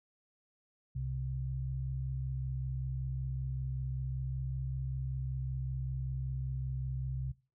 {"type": "tone pair together", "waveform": "sine", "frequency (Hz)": [65.58, 130.81], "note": ["C2", "C3"], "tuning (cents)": [5, 0], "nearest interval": "octave", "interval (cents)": 1195, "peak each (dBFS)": [-39, -35], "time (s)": [0.95, 7.32], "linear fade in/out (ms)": 10, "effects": ["noise-tail reverb RT60 0.3 s tail -19 dB re dry"]}